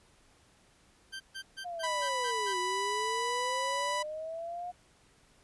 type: tone bursts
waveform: 20% pulse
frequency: 1565 Hz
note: G6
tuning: 3 cents flat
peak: -34 dBFS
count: 7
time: 1.12-2.541 s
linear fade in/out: 20 ms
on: 83 ms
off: 140 ms
type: linear two-way sweep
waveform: sine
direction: down then up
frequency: 720 to 358.3 to 720 Hz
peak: -36 dBFS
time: 1.64-4.72 s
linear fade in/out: 20 ms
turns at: 2.59 s
type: tone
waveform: sawtooth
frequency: 989 Hz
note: B5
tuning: 2 cents sharp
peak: -27 dBFS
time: 1.83-4.03 s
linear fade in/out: 10 ms
effects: pink hiss -64 dBFS RMS until 5.43 s + resampled to 24000 Hz